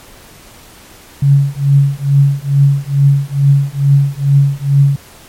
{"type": "tone with tremolo", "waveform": "sine", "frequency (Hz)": 140, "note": "C#3", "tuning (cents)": 18, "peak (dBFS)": -3, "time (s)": [1.22, 4.96], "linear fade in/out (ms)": 5, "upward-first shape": "triangle", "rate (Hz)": 2.3, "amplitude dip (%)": 100, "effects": ["pink hiss -39 dBFS RMS until 5.28 s", "MP3 64 kbps"]}